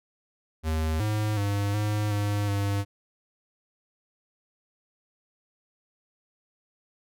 square tone with pitch steps, 79.1 / 106.7 / 101.1 / 105.3 / 102.7 / 100.4 Hz, D#2 / G#2 / G#2 / G#2 / G#2 / G2, +29 / +47 / -46 / +24 / -19 / +42 cents, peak -25 dBFS, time 0.63-2.85 s, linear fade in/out 50 ms, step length 370 ms, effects none

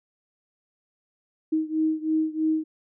sine beating tone pair, 313.7 / 316.8 Hz, D#4 / D#4, +14 / +31 cents, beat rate 3.1 Hz, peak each -24 / -26 dBFS, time 1.52-2.64 s, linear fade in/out 10 ms, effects none

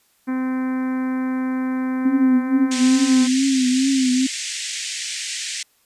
harmonic tone, 258.4 Hz, C4, 21 cents flat, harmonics 1 / 2 / 3 / 4 / 5 / 6 / 7 / 8 / 9, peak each -20 / -37 / -39 / -36 / -42 / -39 / -42 / -45 / -46 dBFS, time 0.27-3.28 s, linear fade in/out 20 ms
sine tone with vibrato, 261.6 Hz, C4, in tune, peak -15 dBFS, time 2.05-4.27 s, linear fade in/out 10 ms, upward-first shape triangle, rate 2.3 Hz, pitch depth 84 cents each way
white band-pass noise, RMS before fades -28 dBFS, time 2.71-5.63 s, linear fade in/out 5 ms, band 1800 to 8300 Hz, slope 48 dB/octave
effects white hiss -61 dBFS RMS until 5.85 s + resampled to 32000 Hz

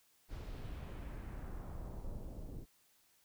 brown noise with low-pass filter sweep, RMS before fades -45 dBFS, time 0.28-2.66 s, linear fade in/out 50 ms, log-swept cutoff 5900 to 420 Hz, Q 1.1, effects white hiss -71 dBFS RMS until 3.24 s

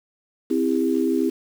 sine chord, C major, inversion none, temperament equal with one note detuned, 261.6 / 329.6 / 401.9 Hz, C4 / E4 / G4, 0 / 0 / +43 cents, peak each -22 / -22 / -24 dBFS, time 0.5-1.3 s, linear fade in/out 10 ms, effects 7-bit

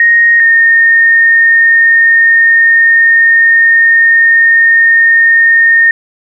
sine tone pair in turn, 1864.7 / 1834.8 Hz, A#6 / A#6, 0 / -28 cents, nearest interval unison, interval 28 cents, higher first, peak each -3 dBFS, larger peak neither, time 0-0.4 / 0.4-5.91 s, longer second, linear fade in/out 2 ms, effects none

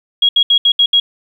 sine tone bursts at uneven times, 3300 Hz, G#7, 12 cents flat, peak -7 dBFS, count 6, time 0.22-0.29 / 0.36-0.43 / 0.5-0.58 / 0.65-0.72 / 0.79-0.86 / 0.93-1 s, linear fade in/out 5 ms, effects 8-bit

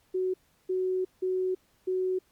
sine tone bursts at uneven times, 371.4 Hz, F#4, 7 cents sharp, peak -25 dBFS, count 4, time 0.14-0.34 / 0.69-1.05 / 1.22-1.55 / 1.87-2.19 s, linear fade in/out 10 ms, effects pink hiss -67 dBFS RMS until 2.31 s + MP3 96 kbps

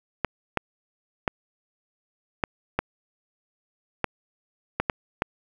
clicks, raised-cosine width 0.5 ms, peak -7 dBFS, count 9, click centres 0.247 / 0.573 / 1.278 / 2.438 / 2.79 / 4.043 / 4.8 / 4.898 / 5.221 s, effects 7-bit

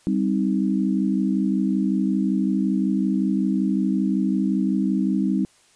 sine chord, C minor, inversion second, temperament just, 196.22 / 261.6 / 314 Hz, G3 / C4 / Eb4, +2 / 0 / +16 cents, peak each -21 / -24 / -25 dBFS, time 0.07-5.45 s, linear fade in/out 0 ms, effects white hiss -57 dBFS RMS until 5.75 s + resampled to 22050 Hz

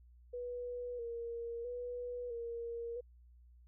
sine tone with vibrato, 478.2 Hz, A#4, 44 cents sharp, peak -39 dBFS, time 0.33-3.01 s, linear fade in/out 10 ms, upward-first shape square, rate 0.76 Hz, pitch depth 39 cents each way, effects added 60 Hz sine -58 dBFS peak until 3.67 s

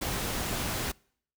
pink noise, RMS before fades -32 dBFS, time 0.01-0.92 s, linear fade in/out 10 ms, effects noise-tail reverb RT60 0.6 s tail -26 dB re dry

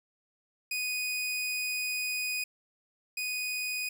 sawtooth tone pair in turn, 2485 / 2485 Hz, D#7 / D#7, -3 / -3 cents, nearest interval unison, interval 0 cents, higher neither, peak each -27 / -28 dBFS, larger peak first, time 0.71-2.44 / 3.17-3.89 s, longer first, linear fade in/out 5 ms, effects none

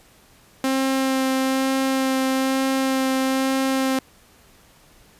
sawtooth tone with vibrato, 265.1 Hz, C4, 23 cents sharp, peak -15 dBFS, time 0.64-3.99 s, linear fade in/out 2 ms, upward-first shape sine, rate 1.1 Hz, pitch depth 10 cents each way, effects pink hiss -53 dBFS RMS until 5.19 s + resampled to 32000 Hz

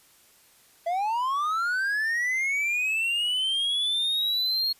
triangle linear sweep, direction up, 659.3 to 4290 Hz, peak -22 dBFS, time 0.86-4.73 s, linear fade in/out 10 ms, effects white hiss -58 dBFS RMS until 4.79 s + resampled to 32000 Hz

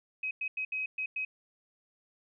sine tone bursts at uneven times, 2535 Hz, D#7, 32 cents sharp, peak -31 dBFS, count 6, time 0.23-0.31 / 0.41-0.48 / 0.57-0.65 / 0.72-0.86 / 0.98-1.06 / 1.16-1.25 s, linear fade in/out 5 ms, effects none

